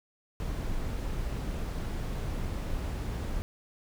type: noise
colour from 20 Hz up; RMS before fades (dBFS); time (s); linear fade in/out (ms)
brown; -33; 0.4-3.42; 0
effects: none